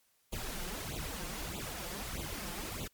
pink noise with flanger, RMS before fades -40 dBFS, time 0.32-2.88 s, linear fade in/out 10 ms, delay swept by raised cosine 0.27 to 5.77 ms, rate 1.6 Hz, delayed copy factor +0.95, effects white hiss -72 dBFS RMS until 2.93 s + MP3 96 kbps

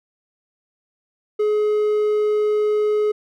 triangle tone, 422.5 Hz, G#4, 30 cents sharp, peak -14 dBFS, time 1.39-3.12 s, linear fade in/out 10 ms, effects none

